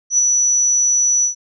sine tone with ADSR envelope, 5920 Hz, F#8, in tune, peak -9 dBFS, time 0.1-1.35 s, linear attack 83 ms, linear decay 14 ms, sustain -3 dB, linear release 110 ms, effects none

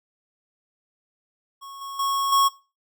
square tone with level steps, 1100 Hz, C#6, 14 cents flat, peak -39 / -34 / -23 / -17 dBFS, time 1.61-2.49 s, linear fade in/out 20 ms, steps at 1.81 / 1.99 / 2.32 s, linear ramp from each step 5 ms, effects noise-tail reverb RT60 0.3 s tail -20 dB re dry

